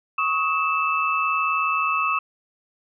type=tone cluster; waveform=sine; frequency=1109 / 1268 / 2636 Hz; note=C#6 / D#6 / E7; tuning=0 / +32 / -1 cents; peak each=-24 dBFS; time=0.18-2.19 s; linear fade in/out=5 ms; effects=none